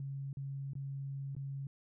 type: tone with dropouts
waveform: sine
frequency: 137.6 Hz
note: C#3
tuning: 12 cents flat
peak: -38 dBFS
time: 0-1.67 s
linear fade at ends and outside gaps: 2 ms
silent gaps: 0.33-0.37 / 0.734-0.753 / 1.351-1.365 s
effects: none